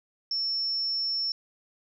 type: tone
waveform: sine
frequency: 5400 Hz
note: E8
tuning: 41 cents sharp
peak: -26 dBFS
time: 0.31-1.32 s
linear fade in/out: 2 ms
effects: none